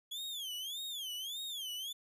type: tone with vibrato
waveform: 40% pulse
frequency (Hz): 3322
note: G#7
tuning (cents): 0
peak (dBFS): -38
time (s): 0.11-1.93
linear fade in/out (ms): 10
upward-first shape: sine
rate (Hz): 1.7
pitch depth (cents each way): 210
effects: none

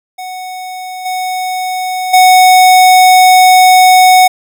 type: tone with level steps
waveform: square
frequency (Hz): 740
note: F#5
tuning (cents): 0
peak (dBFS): -22 / -15 / -3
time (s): 0.18-4.28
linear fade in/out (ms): 10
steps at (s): 1.05 / 2.13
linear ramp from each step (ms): 10
effects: none

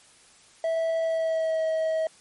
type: tone with pitch glide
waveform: triangle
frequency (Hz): 654 to 639.4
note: E5 to D#5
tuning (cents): -14 to +47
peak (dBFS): -21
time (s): 0.64-2.07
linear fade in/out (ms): 2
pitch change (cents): -39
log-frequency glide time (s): 1-1.64
effects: white hiss -55 dBFS RMS until 2.2 s + MP3 48 kbps

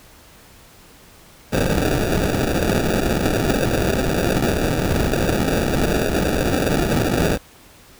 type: noise with sample-and-hold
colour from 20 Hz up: white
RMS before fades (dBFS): -19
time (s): 1.52-7.38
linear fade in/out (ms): 20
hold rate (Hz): 1050
effects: pink hiss -47 dBFS RMS until 7.99 s

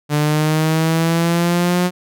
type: linear sweep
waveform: sawtooth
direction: up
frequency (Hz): 147.6 to 180.4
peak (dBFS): -10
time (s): 0.09-1.91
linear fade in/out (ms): 50
effects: none

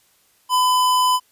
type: tone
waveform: square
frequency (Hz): 1006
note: B5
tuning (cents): +32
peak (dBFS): -15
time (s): 0.49-1.2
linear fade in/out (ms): 50
effects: white hiss -59 dBFS RMS until 1.31 s + resampled to 32000 Hz

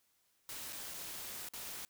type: noise with dropouts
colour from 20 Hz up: white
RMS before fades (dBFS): -45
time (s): 0.49-1.85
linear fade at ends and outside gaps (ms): 0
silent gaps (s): 0.725-0.73 / 0.938-0.942 / 1.487-1.536
effects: white hiss -75 dBFS RMS until 1.89 s

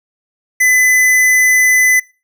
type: tone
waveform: square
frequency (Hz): 2011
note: B6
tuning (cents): +31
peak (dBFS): -9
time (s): 0.6-2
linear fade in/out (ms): 10
effects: noise-tail reverb RT60 0.3 s tail -20 dB re dry

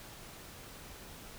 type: silence
effects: pink hiss -50 dBFS RMS until 1.38 s

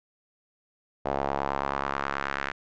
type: tone with band-pass filter sweep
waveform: sawtooth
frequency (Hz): 69.3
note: C#2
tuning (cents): 0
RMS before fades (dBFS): -30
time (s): 1.05-2.52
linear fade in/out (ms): 10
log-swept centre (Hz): 690 to 1700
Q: 2
effects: resampled to 16000 Hz

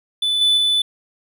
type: tone with level steps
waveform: triangle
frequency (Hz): 3492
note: A7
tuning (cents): -14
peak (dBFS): -15 / -11 / -13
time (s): 0.22-0.82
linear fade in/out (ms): 5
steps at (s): 0.41 / 0.57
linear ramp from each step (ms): 5
effects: none

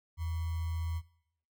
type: tone with sample-and-hold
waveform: sine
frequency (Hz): 82.41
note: E2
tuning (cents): 0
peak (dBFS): -32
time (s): 0.17-1.02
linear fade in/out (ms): 50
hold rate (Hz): 1050
effects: noise-tail reverb RT60 0.7 s tail -19 dB re dry

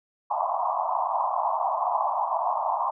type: band-pass noise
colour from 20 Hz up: white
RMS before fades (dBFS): -26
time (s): 0.3-2.91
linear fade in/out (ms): 10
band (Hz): 640 to 1100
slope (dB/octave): 96
effects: none

